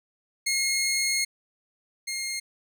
15% pulse tone pair in turn, 2154 / 2134 Hz, C7 / C7, +50 / +34 cents, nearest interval unison, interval 16 cents, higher first, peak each -17 / -23 dBFS, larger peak first, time 0.46-1.25 / 2.07-2.4 s, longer first, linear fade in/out 10 ms, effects none

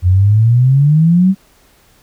sine exponential sweep, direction up, 87.31 to 196 Hz, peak -6 dBFS, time 0.02-1.35 s, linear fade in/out 50 ms, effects pink hiss -50 dBFS RMS until 2.02 s

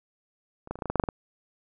clicks, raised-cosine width 1 ms, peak -29 / -17 / -24 / -29 / -16 / -18 / -14 / -10 / -7 / -11 / -15 dBFS, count 11, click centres 0.674 / 0.71 / 0.756 / 0.789 / 0.822 / 0.857 / 0.9 / 0.957 / 0.998 / 1.038 / 1.088 s, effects none

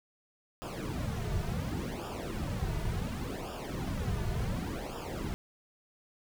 brown noise with flanger, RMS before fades -35 dBFS, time 0.62-5.34 s, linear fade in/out 0 ms, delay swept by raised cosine 0.48 to 3.78 ms, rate 0.69 Hz, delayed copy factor -0.85, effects none

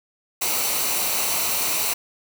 white noise with comb filter, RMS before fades -23 dBFS, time 0.41-1.94 s, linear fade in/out 10 ms, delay 0.59 ms, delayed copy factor -0.55, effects none

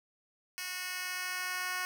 10% pulse tone with high-pass filter sweep, 365.6 Hz, F#4, 21 cents flat, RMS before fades -37 dBFS, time 0.58-1.85 s, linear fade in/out 0 ms, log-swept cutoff 2600 to 1200 Hz, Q 0.89, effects none

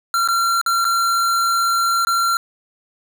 square tone with dropouts, 1369 Hz, F6, 35 cents flat, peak -16 dBFS, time 0.14-2.37 s, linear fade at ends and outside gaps 1 ms, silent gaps 0.276-0.286 / 0.614-0.662 / 0.845-0.851 / 2.05-2.07 s, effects none

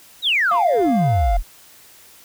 sine exponential sweep, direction down, 4006 to 33.02 Hz, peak -14 dBFS, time 0.22-1.43 s, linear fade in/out 50 ms
triangle tone, 698.5 Hz, F5, in tune, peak -16 dBFS, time 0.51-1.37 s, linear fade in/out 5 ms
effects tanh soft clip ceiling -9 dBFS + white hiss -47 dBFS RMS until 2.24 s

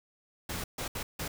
pink noise bursts at uneven times, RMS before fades -36 dBFS, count 4, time 0.49-0.64 / 0.78-0.88 / 0.95-1.03 / 1.19-1.28 s, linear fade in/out 5 ms, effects none

